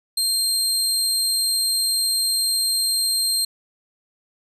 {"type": "tone", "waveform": "25% pulse", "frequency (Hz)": 4186, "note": "C8", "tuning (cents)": 0, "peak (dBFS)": -14, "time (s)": [0.17, 3.45], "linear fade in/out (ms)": 5, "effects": []}